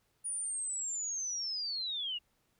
sine linear sweep, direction down, 9670 to 2794 Hz, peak -34 dBFS, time 0.24-2.19 s, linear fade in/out 20 ms, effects pink hiss -75 dBFS RMS until 2.59 s

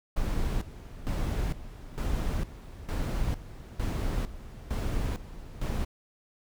brown noise with tremolo, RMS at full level -29 dBFS, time 0.16-5.85 s, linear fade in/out 10 ms, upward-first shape square, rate 1.1 Hz, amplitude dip 80%, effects none

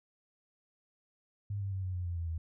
sine tone with pitch steps, 101.4 / 98.29 / 95.27 / 92.34 / 89.51 / 86.76 / 84.09 / 81.51 Hz, G#2 / G2 / G2 / F#2 / F2 / F2 / E2 / E2, -41 / +5 / -49 / -3 / +43 / -11 / +35 / -19 cents, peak -33 dBFS, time 1.5-2.38 s, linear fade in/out 5 ms, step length 110 ms, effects none

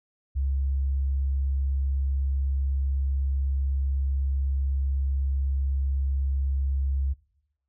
sine tone, 68 Hz, C#2, 33 cents flat, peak -23 dBFS, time 0.35-7.14 s, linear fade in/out 20 ms, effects noise-tail reverb RT60 0.9 s tail -21 dB re dry

